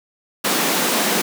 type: high-pass noise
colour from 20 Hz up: pink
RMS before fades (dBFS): -19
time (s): 0.44-1.22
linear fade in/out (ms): 10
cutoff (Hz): 180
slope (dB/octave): 48
effects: none